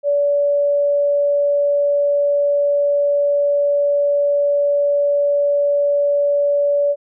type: tone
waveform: sine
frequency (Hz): 574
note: D5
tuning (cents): -40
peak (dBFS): -13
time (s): 0.03-6.96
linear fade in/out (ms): 50
effects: none